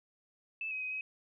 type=tone with pitch steps; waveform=sine; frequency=2628 / 2533 / 2516 / 2540 Hz; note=E7 / D#7 / D#7 / D#7; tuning=-6 / +30 / +19 / +35 cents; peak=-35 dBFS; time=0.61-1.01 s; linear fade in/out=2 ms; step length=100 ms; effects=none